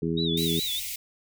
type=harmonic tone; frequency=82.6 Hz; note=E2; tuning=4 cents sharp; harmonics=1 / 2 / 3 / 4 / 5; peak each=-40 / -28 / -31 / -31 / -31 dBFS; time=0.02-0.6 s; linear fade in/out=5 ms
type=tone with vibrato; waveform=sine; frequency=3680 Hz; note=A#7; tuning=23 cents flat; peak=-28 dBFS; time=0.17-0.8 s; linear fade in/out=10 ms; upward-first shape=sine; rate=4.9 Hz; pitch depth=130 cents each way
type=band-stop noise; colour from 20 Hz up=white; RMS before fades=-34 dBFS; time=0.37-0.96 s; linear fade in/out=5 ms; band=110 to 2000 Hz; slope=96 dB/octave
effects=none